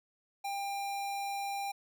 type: tone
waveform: square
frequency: 797 Hz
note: G5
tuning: 28 cents sharp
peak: -35 dBFS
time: 0.44-1.72 s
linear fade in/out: 10 ms
effects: none